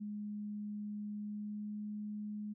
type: tone with pitch glide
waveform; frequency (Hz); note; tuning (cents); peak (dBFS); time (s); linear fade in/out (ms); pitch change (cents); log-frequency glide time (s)
sine; 208.3 to 209.7; G#3 to G#3; +5 to +17; -39; 0-2.54; 20; +12; 1.16-1.8
effects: none

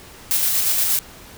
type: noise with tremolo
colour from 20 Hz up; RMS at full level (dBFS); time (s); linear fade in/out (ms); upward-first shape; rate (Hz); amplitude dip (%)
blue; -18; 0.31-0.99; 0; square; 8.5; 25
effects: pink hiss -42 dBFS RMS until 1.37 s

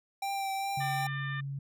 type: tone with vibrato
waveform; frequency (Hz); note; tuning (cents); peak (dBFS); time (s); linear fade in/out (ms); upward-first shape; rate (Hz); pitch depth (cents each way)
square; 784; G5; 0; -32; 0.22-1.07; 5; triangle; 2.5; 20
type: tone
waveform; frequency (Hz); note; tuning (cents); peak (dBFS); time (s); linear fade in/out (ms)
sine; 138.59; C#3; 0; -34; 0.77-1.59; 5
type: harmonic tone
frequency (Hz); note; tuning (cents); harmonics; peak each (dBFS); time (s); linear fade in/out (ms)
598; D5; +31; 2 / 3 / 4 / 5 / 6; -43 / -37 / -49 / -53 / -49; 0.8-1.41; 10
effects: none

